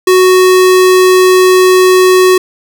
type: tone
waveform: square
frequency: 370 Hz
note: F#4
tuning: in tune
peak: -4 dBFS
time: 0.07-2.38 s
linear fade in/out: 5 ms
effects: none